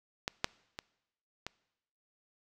clicks, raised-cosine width 0.2 ms, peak -15 / -10 / -21 / -20 dBFS, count 4, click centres 0.279 / 0.444 / 0.789 / 1.466 s, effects noise-tail reverb RT60 0.9 s tail -23 dB re dry

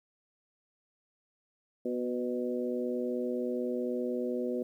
harmonic tone with a mistuned harmonic, 122.7 Hz, B2, 11 cents flat, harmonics 2 / 3 / 4 / 5, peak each -34 / -35 / -35 / -42 dBFS, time 1.85-4.63 s, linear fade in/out 5 ms, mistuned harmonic 4, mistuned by +24 cents, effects 11-bit

